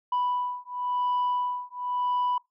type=beating tone pair; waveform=sine; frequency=987.8 / 988.75 Hz; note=B5 / B5; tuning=0 / +2 cents; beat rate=0.95 Hz; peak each=-27 dBFS; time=0.12-2.38 s; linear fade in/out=5 ms; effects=noise-tail reverb RT60 0.2 s tail -25 dB re dry + tanh soft clip ceiling -21 dBFS